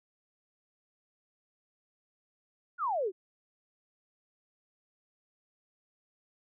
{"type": "exponential sweep", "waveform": "sine", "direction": "down", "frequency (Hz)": [1480, 347.9], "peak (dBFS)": -28, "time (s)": [2.78, 3.12], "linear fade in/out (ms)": 50, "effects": []}